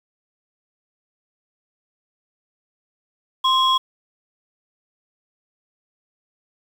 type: tone pair together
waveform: sine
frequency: 1046.5 / 3322 Hz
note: C6 / G#7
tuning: 0 / 0 cents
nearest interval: octave + minor sixth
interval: 2000 cents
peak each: -15 / -17 dBFS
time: 3.44-3.78 s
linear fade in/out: 10 ms
effects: tanh soft clip ceiling -10 dBFS + 7-bit